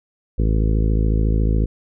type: harmonic tone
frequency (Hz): 54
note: A1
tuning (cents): -32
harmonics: 1 / 2 / 3 / 4 / 5 / 6 / 7 / 8 / 9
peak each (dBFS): -16 / -22 / -26 / -28 / -30 / -32 / -33 / -34 / -35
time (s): 0.38-1.66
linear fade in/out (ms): 10
effects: none